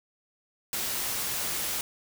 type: noise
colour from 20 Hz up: white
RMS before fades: -31 dBFS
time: 0.73-1.81 s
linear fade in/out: 0 ms
effects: none